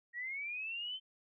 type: linear sweep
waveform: sine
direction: up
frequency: 1878 to 3105 Hz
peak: -38 dBFS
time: 0.13-1 s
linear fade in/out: 50 ms
effects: none